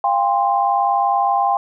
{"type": "chord", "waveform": "sine", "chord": "F suspended second", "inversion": "none", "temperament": "equal with one note detuned", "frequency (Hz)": [698.5, 798.6, 1046.5], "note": ["F5", "G5", "C6"], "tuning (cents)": [0, 32, 0], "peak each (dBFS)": [-21, -16, -20], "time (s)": [0.04, 1.57], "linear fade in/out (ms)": 2, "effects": []}